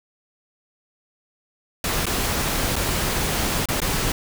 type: noise with dropouts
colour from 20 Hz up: pink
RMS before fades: -23 dBFS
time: 1.84-4.12 s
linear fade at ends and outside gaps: 2 ms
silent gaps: 2.057-2.066 / 2.757-2.763 / 3.657-3.686 / 3.803-3.817 s
effects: none